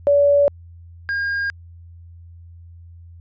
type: tone pair in turn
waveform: sine / triangle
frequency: 572 / 1617.9 Hz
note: D5 / G#6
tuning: -46 / -46 cents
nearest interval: octave + tritone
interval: 1800 cents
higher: second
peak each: -11 / -18 dBFS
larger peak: first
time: 0.07-0.48 / 1.09-1.5 s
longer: neither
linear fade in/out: 0 ms
effects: added 85 Hz sine -39 dBFS peak until 3.2 s + resampled to 16000 Hz